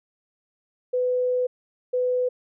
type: tone pair in turn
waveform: sine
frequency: 500 / 500 Hz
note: B4 / B4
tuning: +21 / +21 cents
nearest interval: unison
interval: 0 cents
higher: neither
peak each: -20 dBFS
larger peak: neither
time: 0.93-1.47 / 1.93-2.29 s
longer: first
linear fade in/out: 10 ms
effects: none